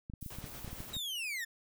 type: clicks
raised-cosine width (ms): 5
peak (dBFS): -31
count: 11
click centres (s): 0.099 / 0.137 / 0.227 / 0.262 / 0.386 / 0.442 / 0.646 / 0.678 / 0.73 / 0.804 / 0.967
type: noise bursts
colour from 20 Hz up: violet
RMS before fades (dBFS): -50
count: 3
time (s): 0.21-0.904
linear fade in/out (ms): 5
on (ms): 200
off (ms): 47
type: noise with tremolo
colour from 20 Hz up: pink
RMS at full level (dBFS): -48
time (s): 0.3-0.97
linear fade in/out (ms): 5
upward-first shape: sine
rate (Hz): 8.5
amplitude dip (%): 40
type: linear sweep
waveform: 40% pulse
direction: down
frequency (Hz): 3858 to 1746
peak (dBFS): -35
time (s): 0.93-1.45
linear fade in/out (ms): 10
effects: none